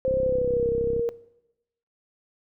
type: tone with pitch glide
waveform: sine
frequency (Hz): 523.3 to 468.9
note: C5 to A#4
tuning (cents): 0 to +10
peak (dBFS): -21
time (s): 0.05-1.09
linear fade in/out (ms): 0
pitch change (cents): -190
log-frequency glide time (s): 0.2-0.69
type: click train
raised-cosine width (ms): 3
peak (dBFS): -20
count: 31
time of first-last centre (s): 0.08-0.995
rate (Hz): 32.8
effects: noise-tail reverb RT60 0.9 s tail -20 dB re dry